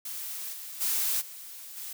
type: noise with level steps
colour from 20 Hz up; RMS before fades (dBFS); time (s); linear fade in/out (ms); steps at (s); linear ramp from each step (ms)
blue; -37 / -41 / -28 / -44 / -39; 0.05-1.93; 5; 0.52 / 0.8 / 1.2 / 1.76; 20
effects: none